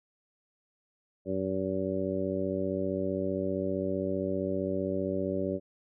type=harmonic tone; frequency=95.3 Hz; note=G2; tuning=48 cents flat; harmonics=1 / 2 / 3 / 4 / 5 / 6; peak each=-40 / -35 / -35 / -34 / -38 / -34 dBFS; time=1.25-5.6 s; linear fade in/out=50 ms; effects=none